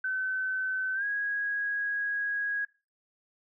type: tone with pitch glide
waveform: sine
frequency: 1524 to 1652.4 Hz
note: G6 to G#6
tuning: -49 to -9 cents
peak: -28 dBFS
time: 0.04-2.65 s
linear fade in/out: 5 ms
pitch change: +140 cents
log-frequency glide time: 0.94-1.05 s
effects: noise-tail reverb RT60 0.3 s tail -20 dB re dry